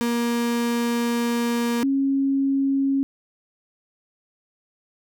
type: tone pair in turn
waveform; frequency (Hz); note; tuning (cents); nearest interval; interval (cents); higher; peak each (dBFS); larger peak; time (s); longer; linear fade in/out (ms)
35% pulse / sine; 236.3 / 273.3; A#3 / C#4; +24 / -24; minor third; 252; second; -19 / -18; second; 0.01-1.83 / 1.83-3.03; first; 0
effects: none